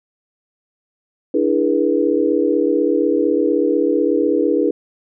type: chord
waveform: sine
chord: E dominant seventh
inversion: third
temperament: equal with one note detuned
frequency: 293.7 / 329.6 / 415.3 / 483.7 Hz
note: D4 / E4 / G#4 / B4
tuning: 0 / 0 / 0 / -36 cents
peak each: -19 dBFS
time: 1.34-4.71 s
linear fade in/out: 5 ms
effects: none